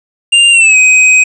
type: tone with pitch glide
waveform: square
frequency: 2794 to 2518 Hz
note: F7 to D#7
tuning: 0 to +20 cents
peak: -4 dBFS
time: 0.32-1.24 s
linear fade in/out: 10 ms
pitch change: -180 cents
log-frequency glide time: 0.51-0.77 s
effects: resampled to 24000 Hz + 7-bit